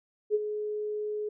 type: tone with ADSR envelope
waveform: sine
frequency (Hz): 422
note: G#4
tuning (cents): +28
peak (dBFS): -20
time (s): 0.3-1.29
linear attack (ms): 46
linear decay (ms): 33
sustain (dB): -10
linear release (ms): 6
effects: none